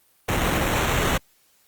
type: noise with sample-and-hold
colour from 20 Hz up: pink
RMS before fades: -22 dBFS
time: 0.28-1.18 s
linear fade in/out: 10 ms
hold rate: 4900 Hz
effects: white hiss -61 dBFS RMS until 1.67 s + Opus 32 kbps